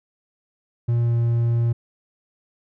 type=tone with pitch glide; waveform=triangle; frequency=118.3 to 117.35 Hz; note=A#2 to A#2; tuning=+26 to +12 cents; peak=-15 dBFS; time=0.88-1.73 s; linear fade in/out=10 ms; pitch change=-14 cents; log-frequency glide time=1.02-1.15 s; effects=none